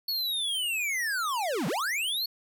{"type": "linear two-way sweep", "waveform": "square", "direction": "down then up", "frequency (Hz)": [4435, 140, 4435], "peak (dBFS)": -28, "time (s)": [0.08, 2.26], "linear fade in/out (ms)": 5, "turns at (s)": 1.67, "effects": []}